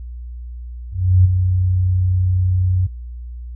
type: tone with ADSR envelope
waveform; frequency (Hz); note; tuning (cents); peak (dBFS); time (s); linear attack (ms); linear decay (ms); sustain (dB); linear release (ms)
sine; 92; F#2; -9; -6; 0.91-2.87; 340; 14; -7; 13
effects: added 60 Hz sine -28 dBFS peak until 3.55 s